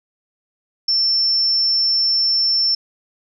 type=tone; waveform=sine; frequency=5380 Hz; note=E8; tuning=34 cents sharp; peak=-14 dBFS; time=0.88-2.75 s; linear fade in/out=5 ms; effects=none